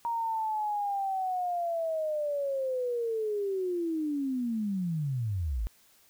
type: linear sweep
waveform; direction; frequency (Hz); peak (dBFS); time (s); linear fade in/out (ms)
sine; down; 940 to 46.25; -28; 0.05-5.67; 0
effects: white hiss -62 dBFS RMS until 6.09 s